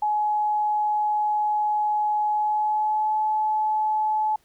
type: tone with pitch glide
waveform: sine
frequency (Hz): 844 to 859.2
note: G#5 to A5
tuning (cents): +28 to -41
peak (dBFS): -20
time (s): 0.02-4.36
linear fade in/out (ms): 5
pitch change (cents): +31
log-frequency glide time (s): 2.29-3.15
effects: pink hiss -63 dBFS RMS until 4.44 s